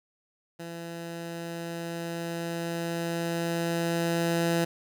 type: tone with level ramp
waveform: 15% pulse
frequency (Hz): 168.5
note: E3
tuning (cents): +38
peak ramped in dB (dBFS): -31 to -17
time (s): 0.59-4.65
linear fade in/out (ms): 10
effects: none